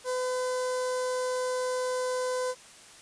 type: tone with notch filter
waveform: sawtooth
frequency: 506 Hz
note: B4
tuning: 42 cents sharp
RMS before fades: -30 dBFS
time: 0.04-2.55 s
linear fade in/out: 50 ms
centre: 2600 Hz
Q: 0.68
effects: white hiss -51 dBFS RMS until 3.01 s + resampled to 22050 Hz